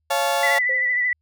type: chord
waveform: 35% pulse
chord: Db augmented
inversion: none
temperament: just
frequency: 554.4 / 693 / 866.2 Hz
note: Db5 / F5 / A5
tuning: 0 / -14 / -27 cents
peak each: -22 dBFS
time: 0.1-0.59 s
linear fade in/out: 10 ms
type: tone with vibrato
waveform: sine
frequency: 1975.5 Hz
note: B6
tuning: in tune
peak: -18 dBFS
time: 0.43-1.13 s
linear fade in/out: 2 ms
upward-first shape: sine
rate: 13 Hz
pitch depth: 33 cents each way
type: tone with exponential decay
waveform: sine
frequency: 522 Hz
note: C5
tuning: 4 cents flat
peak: -27 dBFS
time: 0.69-1.08 s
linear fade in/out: 5 ms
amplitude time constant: 83 ms
effects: added 78 Hz sine -70 dBFS peak until 1.21 s

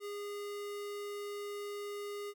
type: tone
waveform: square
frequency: 409.2 Hz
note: G#4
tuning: 26 cents flat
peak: -40 dBFS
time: 0-2.34 s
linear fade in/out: 50 ms
effects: none

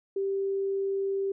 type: tone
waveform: sine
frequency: 391.6 Hz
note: G4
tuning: 2 cents flat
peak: -26 dBFS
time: 0.16-1.32 s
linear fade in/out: 5 ms
effects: none

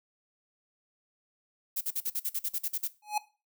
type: noise bursts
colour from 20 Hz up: violet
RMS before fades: -31 dBFS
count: 12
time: 1.76-2.878 s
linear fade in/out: 10 ms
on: 51 ms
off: 46 ms
type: tone with exponential growth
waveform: square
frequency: 841 Hz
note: G#5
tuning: 22 cents sharp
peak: -24 dBFS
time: 3.02-3.18 s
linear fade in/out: 5 ms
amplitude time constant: 34 ms
effects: noise-tail reverb RT60 0.3 s tail -17 dB re dry

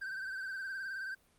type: tone with vibrato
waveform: triangle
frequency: 1555 Hz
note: G6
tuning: 14 cents flat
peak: -36 dBFS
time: 0.01-1.15 s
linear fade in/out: 10 ms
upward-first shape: triangle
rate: 19 Hz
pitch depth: 67 cents each way
effects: pink hiss -69 dBFS RMS until 1.38 s + Opus 32 kbps

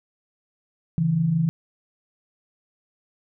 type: tone pair together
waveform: sine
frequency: 138.59 / 164.5 Hz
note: C#3 / E3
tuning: 0 / -3 cents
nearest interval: minor third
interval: 297 cents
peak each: -26 / -19 dBFS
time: 0.98-1.49 s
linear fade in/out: 0 ms
effects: none

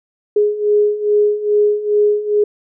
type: beating tone pair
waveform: sine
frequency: 415.3 / 417.7 Hz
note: G#4 / G#4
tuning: 0 / +10 cents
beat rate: 2.4 Hz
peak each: -17 / -13 dBFS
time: 0.36-2.44 s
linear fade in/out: 5 ms
effects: none

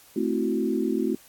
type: chord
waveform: sine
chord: F# half-diminished seventh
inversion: first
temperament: equal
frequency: 220 / 261.6 / 329.6 / 370 Hz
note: A3 / C4 / E4 / F#4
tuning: 0 / 0 / 0 / 0 cents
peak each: -28 dBFS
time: 0.16-1.15 s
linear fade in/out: 5 ms
effects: white hiss -53 dBFS RMS until 1.28 s + AAC 64 kbps

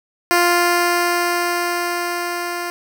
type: tone with level ramp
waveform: 10% pulse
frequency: 349.2 Hz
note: F4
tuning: in tune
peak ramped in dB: -4 to -15 dBFS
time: 0.31-2.7 s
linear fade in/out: 0 ms
effects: none

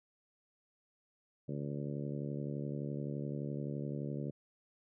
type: harmonic tone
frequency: 71.7 Hz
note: D2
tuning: 41 cents flat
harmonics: 2 / 3 / 4 / 5 / 6 / 7 / 8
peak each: -39 / -43 / -45 / -47 / -49 / -50 / -51 dBFS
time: 1.48-4.31 s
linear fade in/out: 10 ms
effects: none

